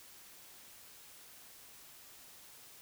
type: silence
effects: white hiss -56 dBFS RMS until 2.81 s